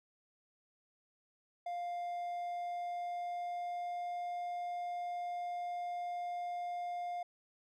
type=tone with pitch glide; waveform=triangle; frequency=701 to 705.5 Hz; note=F5 to F5; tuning=+6 to +17 cents; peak=-35 dBFS; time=1.66-7.23 s; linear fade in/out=5 ms; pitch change=+11 cents; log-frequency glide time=1.78-4.25 s; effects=none